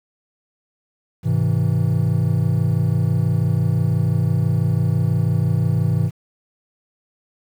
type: chord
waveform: triangle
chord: Ab augmented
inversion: none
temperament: just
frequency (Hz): 103.83 / 129.78 / 162.23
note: Ab2 / C3 / E3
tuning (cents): 0 / -14 / -27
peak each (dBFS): -18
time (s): 1.23-6.11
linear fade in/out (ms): 50
effects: 8-bit